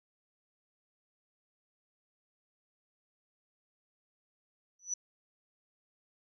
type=tone with exponential growth; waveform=sine; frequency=5940 Hz; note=F#8; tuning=6 cents sharp; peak=-28 dBFS; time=4.79-4.94 s; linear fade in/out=5 ms; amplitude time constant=31 ms; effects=none